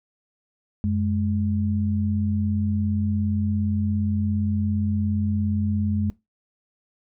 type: tone pair together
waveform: sine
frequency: 92.5 / 209.8 Hz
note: F#2 / G#3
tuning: 0 / +18 cents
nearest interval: octave + major second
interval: 1418 cents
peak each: -23 dBFS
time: 0.84-6.1 s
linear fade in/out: 0 ms
effects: noise-tail reverb RT60 0.2 s tail -20 dB re dry